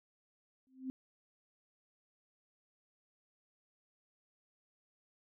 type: tone with exponential growth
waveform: sine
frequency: 261 Hz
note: C4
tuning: 4 cents flat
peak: -34 dBFS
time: 0.67-0.9 s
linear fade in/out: 0 ms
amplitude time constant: 50 ms
effects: none